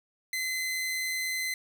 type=tone; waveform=sawtooth; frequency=2046 Hz; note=C7; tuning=39 cents flat; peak=-26 dBFS; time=0.33-1.54 s; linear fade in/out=2 ms; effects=none